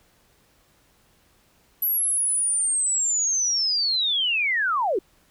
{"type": "linear sweep", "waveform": "sine", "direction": "down", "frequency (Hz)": [11840, 329.6], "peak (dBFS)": -20, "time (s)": [1.82, 4.99], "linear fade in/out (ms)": 5, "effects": ["pink hiss -61 dBFS RMS until 5.3 s"]}